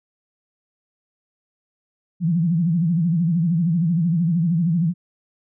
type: tone with vibrato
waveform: sine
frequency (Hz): 168.6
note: E3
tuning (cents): +39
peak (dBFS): -16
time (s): 2.2-4.94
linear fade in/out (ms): 50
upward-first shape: sine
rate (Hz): 13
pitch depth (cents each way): 130
effects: none